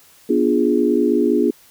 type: chord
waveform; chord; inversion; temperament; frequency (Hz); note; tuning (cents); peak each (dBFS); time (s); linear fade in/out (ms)
sine; B diminished seventh; none; equal with one note detuned; 244.2 / 293.7 / 349.2 / 415.3; B3 / D4 / F4 / Ab4; -19 / 0 / 0 / 0; -19; 0.29-1.51; 10
effects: white hiss -50 dBFS RMS until 1.7 s